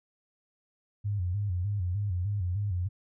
sine tone with vibrato, 95.7 Hz, G2, 41 cents flat, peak -27 dBFS, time 1.04-2.89 s, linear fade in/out 20 ms, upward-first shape square, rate 3.3 Hz, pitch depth 120 cents each way, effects none

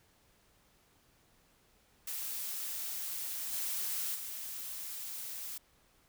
blue noise with level steps, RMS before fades -39 / -36 / -42 dBFS, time 2.07-5.58 s, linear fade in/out 5 ms, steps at 3.52 / 4.14 s, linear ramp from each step 20 ms, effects pink hiss -68 dBFS RMS until 6.08 s

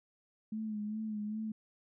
sine tone with vibrato, 214.1 Hz, A3, 47 cents flat, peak -35 dBFS, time 0.52-1.52 s, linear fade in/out 5 ms, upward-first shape sine, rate 2.5 Hz, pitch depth 44 cents each way, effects none

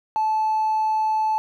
sine tone with hard clipping, 870 Hz, A5, 20 cents flat, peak -19 dBFS, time 0.16-1.38 s, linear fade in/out 0 ms, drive 1 dB, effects none

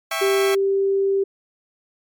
15% pulse chord, C# diminished, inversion first, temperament equal with one note detuned, 659.3 / 796.3 / 1108.7 Hz, E5 / G5 / C#6, 0 / +27 / 0 cents, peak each -19 / -22 / -21 dBFS, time 0.11-0.55 s, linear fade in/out 5 ms
sine tone, 392 Hz, G4, in tune, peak -16 dBFS, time 0.21-1.24 s, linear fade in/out 10 ms
effects MP3 96 kbps

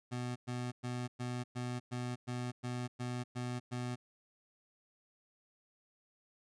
25% pulse tone bursts, 123.47 Hz, B2, in tune, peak -33 dBFS, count 11, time 0.11-3.96 s, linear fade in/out 20 ms, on 250 ms, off 110 ms, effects resampled to 22050 Hz

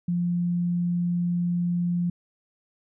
sine tone, 174.61 Hz, F3, in tune, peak -22 dBFS, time 0.08-2.1 s, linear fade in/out 5 ms, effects none

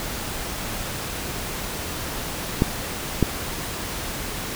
clicks, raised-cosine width 3 ms, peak -3 dBFS, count 2, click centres 2.621 / 3.227 s, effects pink hiss -30 dBFS RMS until 4.55 s

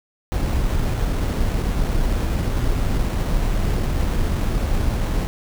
brown noise with sample-and-hold, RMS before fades -20 dBFS, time 0.32-5.27 s, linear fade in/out 0 ms, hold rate 4900 Hz, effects none

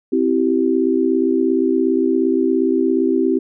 sine chord, C major, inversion none, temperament equal with one note detuned, 261.6 / 329.6 / 386.8 Hz, C4 / E4 / G4, 0 / 0 / -23 cents, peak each -18 dBFS, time 0.12-3.39 s, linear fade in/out 10 ms, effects none

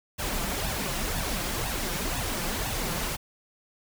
pink noise with flanger, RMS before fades -30 dBFS, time 0.18-3.17 s, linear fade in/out 20 ms, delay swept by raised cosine 1.1 to 5.9 ms, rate 2 Hz, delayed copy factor +0.65, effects none

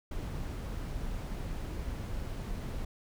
brown noise, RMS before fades -37 dBFS, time 0.11-2.85 s, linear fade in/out 5 ms, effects none

